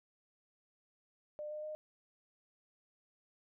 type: tone with pitch steps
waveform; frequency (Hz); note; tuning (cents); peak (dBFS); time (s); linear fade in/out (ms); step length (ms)
sine; 600 / 606.6 / 613.3; D5 / D#5 / D#5; +37 / -44 / -25; -40; 1.39-1.75; 0; 120
effects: none